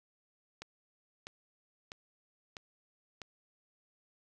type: click train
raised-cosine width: 0.2 ms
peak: -26 dBFS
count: 5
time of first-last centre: 0.62-3.217 s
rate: 1.54 Hz
effects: none